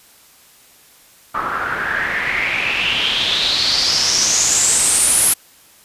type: noise with low-pass filter sweep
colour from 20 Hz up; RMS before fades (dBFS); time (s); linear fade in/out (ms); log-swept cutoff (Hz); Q
white; -17; 1.34-5.34; 10; 1200 to 11000; 6.3
effects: white hiss -48 dBFS RMS until 5.84 s + resampled to 32000 Hz